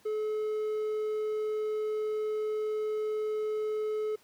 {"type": "tone", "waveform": "triangle", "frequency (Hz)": 429.1, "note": "A4", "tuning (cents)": -43, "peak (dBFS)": -27, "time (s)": [0.05, 4.16], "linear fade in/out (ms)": 10, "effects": ["pink hiss -62 dBFS RMS until 4.23 s", "high-pass 150 Hz 12 dB/octave"]}